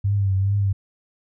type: tone with vibrato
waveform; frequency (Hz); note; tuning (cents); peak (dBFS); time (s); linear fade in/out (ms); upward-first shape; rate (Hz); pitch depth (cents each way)
sine; 98.4; G2; +7; -17; 0.04-0.73; 10; triangle; 2.4; 63
effects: none